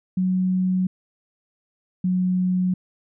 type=tone pair in turn; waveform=sine; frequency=185 / 183.09 Hz; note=F#3 / F#3; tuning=0 / -18 cents; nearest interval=unison; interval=18 cents; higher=first; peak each=-18 dBFS; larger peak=neither; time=0.17-0.87 / 2.04-2.74 s; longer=neither; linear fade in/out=5 ms; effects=none